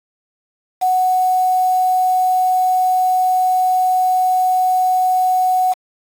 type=tone with quantisation; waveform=sine; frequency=740 Hz; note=F#5; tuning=in tune; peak=-12 dBFS; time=0.81-5.74 s; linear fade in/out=20 ms; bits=5; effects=AAC 64 kbps